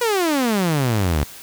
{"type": "exponential sweep", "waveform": "sawtooth", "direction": "down", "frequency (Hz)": [493.9, 68.8], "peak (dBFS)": -13, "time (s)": [0.01, 1.24], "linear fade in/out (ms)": 5, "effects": ["white hiss -39 dBFS RMS until 1.42 s"]}